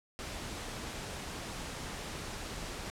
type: noise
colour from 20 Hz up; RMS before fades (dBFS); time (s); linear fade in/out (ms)
pink; -41; 0.19-2.9; 0
effects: low-pass 9000 Hz 12 dB/octave